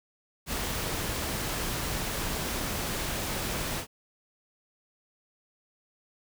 pink noise with ADSR envelope, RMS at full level -30 dBFS, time 0.46-3.87 s, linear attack 69 ms, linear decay 4 ms, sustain -2 dB, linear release 91 ms, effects none

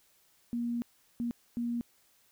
sine tone bursts at uneven times, 237.3 Hz, A#3, 31 cents sharp, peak -30 dBFS, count 3, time 0.53-0.82 / 1.2-1.31 / 1.57-1.81 s, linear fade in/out 0 ms, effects white hiss -67 dBFS RMS until 2.31 s

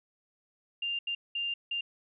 sine tone bursts at uneven times, 2795 Hz, F7, 1 cent sharp, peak -30 dBFS, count 4, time 0.82-0.99 / 1.07-1.15 / 1.35-1.54 / 1.71-1.81 s, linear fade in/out 5 ms, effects none

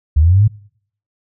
sine linear sweep, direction up, 70.5 to 111.2 Hz, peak -7 dBFS, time 0.16-0.48 s, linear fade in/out 10 ms, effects noise-tail reverb RT60 0.6 s tail -24 dB re dry

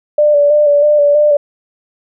sine tone with vibrato, 587.3 Hz, D5, in tune, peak -6 dBFS, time 0.18-1.37 s, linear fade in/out 5 ms, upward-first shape square, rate 3.1 Hz, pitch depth 26 cents each way, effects none

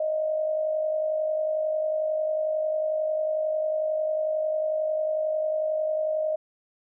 sine tone with amplitude modulation, 622.3 Hz, D#5, in tune, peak -21 dBFS, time 0-6.36 s, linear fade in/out 5 ms, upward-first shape sine, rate 51.1 Hz, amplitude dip 50%, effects none

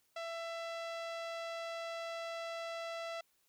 sawtooth tone with low-pass filter, 667 Hz, E5, 20 cents sharp, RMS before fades -42 dBFS, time 0.16-3.21 s, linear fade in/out 5 ms, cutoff 4600 Hz, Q 0.92, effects white hiss -75 dBFS RMS until 3.48 s

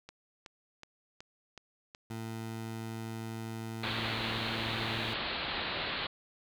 click train, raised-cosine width 0.2 ms, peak -29 dBFS, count 6, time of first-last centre 0.09-1.949 s, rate 2.69 Hz
20% pulse tone, 112.5 Hz, A2, 39 cents sharp, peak -33 dBFS, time 2.1-5.14 s, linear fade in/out 5 ms
white low-pass noise, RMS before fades -36 dBFS, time 3.83-6.07 s, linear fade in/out 5 ms, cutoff 4300 Hz, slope 96 dB/octave
effects none

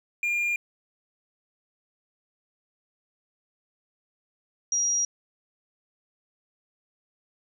triangle / sine tone pair in turn, 2407 / 5725 Hz, D7 / F8, +42 / +42 cents, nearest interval octave + minor third, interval 1500 cents, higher second, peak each -22 dBFS, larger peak neither, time 0.23-0.56 / 4.72-5.05 s, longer neither, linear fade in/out 2 ms, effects none

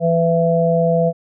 harmonic tone, 167.2 Hz, E3, 25 cents sharp, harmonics 1 / 3 / 4, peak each -17 / -17 / -17 dBFS, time 0-1.13 s, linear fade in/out 50 ms, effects none

